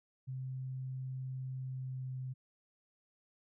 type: tone with pitch glide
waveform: sine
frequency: 130.4 to 129.42 Hz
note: C3 to C3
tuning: -5 to -19 cents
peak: -38 dBFS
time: 0.27-2.34 s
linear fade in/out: 20 ms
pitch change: -14 cents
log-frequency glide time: 1.58-2.16 s
effects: none